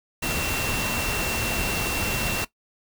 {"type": "tone in noise", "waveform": "sine", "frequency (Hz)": 2718, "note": "F7", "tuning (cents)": -48, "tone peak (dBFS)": -30, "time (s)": [0.22, 2.45], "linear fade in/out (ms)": 10, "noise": "pink", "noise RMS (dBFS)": -27, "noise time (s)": [0.22, 2.45], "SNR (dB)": -6, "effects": ["noise-tail reverb RT60 0.1 s tail -17 dB re dry"]}